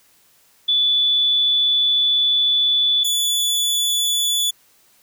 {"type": "tone pair in turn", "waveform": ["sine", "sawtooth"], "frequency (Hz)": [3466, 3451], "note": ["A7", "A7"], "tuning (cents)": [-27, -34], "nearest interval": "unison", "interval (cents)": 7, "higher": "first", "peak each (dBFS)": -14, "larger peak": "neither", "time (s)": [[0.68, 3.04], [3.04, 4.51]], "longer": "first", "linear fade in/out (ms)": 10, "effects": ["white hiss -56 dBFS RMS until 5.02 s"]}